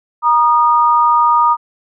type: tone pair together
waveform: sine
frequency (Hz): 947 / 1226.8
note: A#5 / D#6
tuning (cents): +27 / -25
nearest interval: major third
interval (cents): 448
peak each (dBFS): -11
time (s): 0.22-1.57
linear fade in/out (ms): 50
effects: none